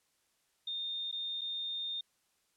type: tone with dropouts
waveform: sine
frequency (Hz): 3644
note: A#7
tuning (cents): -40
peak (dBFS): -35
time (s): 0.67-2.01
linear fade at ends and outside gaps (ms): 5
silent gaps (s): 1.115-1.125 / 1.411-1.415
effects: white hiss -75 dBFS RMS until 2.56 s + low-pass 11000 Hz 12 dB/octave